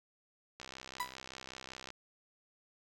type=click train; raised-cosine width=0.2 ms; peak=-28 dBFS; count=86; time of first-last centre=0.6-1.904 s; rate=65.2 Hz
type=tone with exponential decay; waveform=35% pulse; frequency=987.8 Hz; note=B5; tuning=in tune; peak=-29 dBFS; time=1-1.15 s; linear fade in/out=2 ms; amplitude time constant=31 ms
effects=none